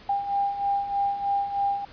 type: beating tone pair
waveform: sine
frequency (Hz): 798 / 801.2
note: G5 / G5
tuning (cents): +31 / +38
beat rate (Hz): 3.2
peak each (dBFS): -30 / -24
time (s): 0.09-1.85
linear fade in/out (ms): 5
effects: pink hiss -49 dBFS RMS until 1.92 s + resampled to 11025 Hz